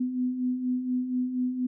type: beating tone pair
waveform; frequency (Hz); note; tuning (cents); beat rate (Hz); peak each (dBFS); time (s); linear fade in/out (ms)
sine; 248.2 / 252.4; B3 / B3; +9 / +38; 4.2; -34 / -26; 0-1.67; 10
effects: none